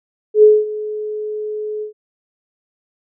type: tone with ADSR envelope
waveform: sine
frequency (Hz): 425.6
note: G#4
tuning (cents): +42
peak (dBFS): -3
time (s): 0.34-1.93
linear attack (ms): 89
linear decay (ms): 220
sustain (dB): -18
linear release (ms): 110
effects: none